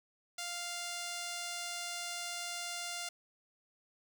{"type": "tone", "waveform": "5% pulse", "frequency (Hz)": 698.5, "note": "F5", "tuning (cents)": 0, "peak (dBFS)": -27, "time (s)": [0.38, 3.09], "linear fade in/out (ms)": 5, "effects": []}